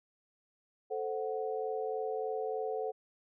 sine chord, F# diminished, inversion first, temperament equal, 440 / 523.3 / 740 Hz, A4 / C5 / F#5, 0 / 0 / 0 cents, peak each -35 / -39 / -39 dBFS, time 0.9-2.92 s, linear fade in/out 20 ms, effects none

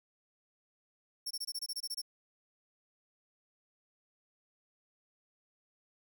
sawtooth tone bursts, 5460 Hz, F8, 40 cents flat, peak -33 dBFS, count 11, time 1.26-2.018 s, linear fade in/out 10 ms, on 48 ms, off 23 ms, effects none

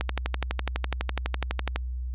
click train, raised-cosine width 0.3 ms, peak -11 dBFS, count 22, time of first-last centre 0.01-1.76 s, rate 12 Hz, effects added 62 Hz sine -29 dBFS peak until 2.14 s + resampled to 8000 Hz

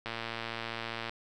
click train, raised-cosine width 0.3 ms, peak -20 dBFS, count 120, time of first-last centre 0.06-1.095 s, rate 115 Hz, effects none

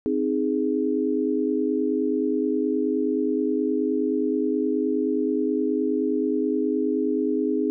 sine chord, Ab major, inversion first, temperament equal, 261.6 / 311.1 / 415.3 Hz, C4 / Eb4 / Ab4, 0 / 0 / 0 cents, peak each -25 dBFS, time 0.06-7.7 s, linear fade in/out 0 ms, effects none

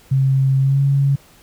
sine tone with pitch glide, 134.3 to 138.8 Hz, C3 to C#3, +46 to +3 cents, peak -12 dBFS, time 0.11-1.16 s, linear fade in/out 10 ms, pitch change +57 cents, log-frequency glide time 0.6-0.81 s, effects pink hiss -49 dBFS RMS until 1.42 s

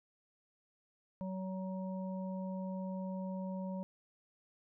harmonic tone, 188.1 Hz, F#3, 29 cents sharp, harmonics 1 / 3 / 5, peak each -38 / -45 / -50 dBFS, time 1.21-3.83 s, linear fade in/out 0 ms, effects none

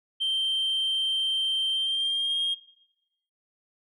sine tone with pitch glide, 3136 to 3237 Hz, G7 to G#7, 0 to -45 cents, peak -22 dBFS, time 0.2-2.55 s, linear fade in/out 20 ms, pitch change +55 cents, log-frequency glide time 1.72-2.38 s, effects noise-tail reverb RT60 0.9 s tail -19 dB re dry + tanh soft clip ceiling -22 dBFS

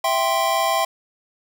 square chord, C major, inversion first, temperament equal, 659.3 / 784 / 1046.5 Hz, E5 / G5 / C6, 0 / 0 / 0 cents, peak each -23 dBFS, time 0.04-0.85 s, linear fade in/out 5 ms, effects none

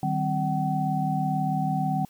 sine tone cluster, 154.3 / 192.5 / 259 / 759 Hz, D#3 / G3 / C4 / F#5, -14 / -31 / -17 / +44 cents, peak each -27 / -30 / -32 / -27 dBFS, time 0.03-2.05 s, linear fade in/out 2 ms, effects white hiss -58 dBFS RMS until 2.09 s

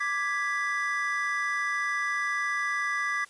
triangle chord, G# diminished, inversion second, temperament equal, 1174.7 / 1661.2 / 1975.5 Hz, D6 / G#6 / B6, 0 / 0 / 0 cents, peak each -30 / -30 / -28 dBFS, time 0-3.25 s, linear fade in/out 10 ms, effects white hiss -55 dBFS RMS until 3.29 s + resampled to 24000 Hz

